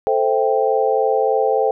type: chord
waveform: sine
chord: A minor seventh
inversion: none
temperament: equal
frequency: 440 / 523.3 / 659.3 / 784 Hz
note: A4 / C5 / E5 / G5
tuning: 0 / 0 / 0 / 0 cents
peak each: -18 / -19 / -24 / -20 dBFS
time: 0.07-1.71 s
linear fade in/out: 0 ms
effects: none